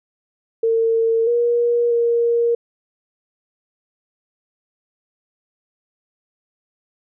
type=tone with pitch steps; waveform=sine; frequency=454 / 475.5 / 469.6 Hz; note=A#4 / A#4 / A#4; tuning=-46 / +34 / +13 cents; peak=-14 dBFS; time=0.63-2.55 s; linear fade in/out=5 ms; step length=640 ms; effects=none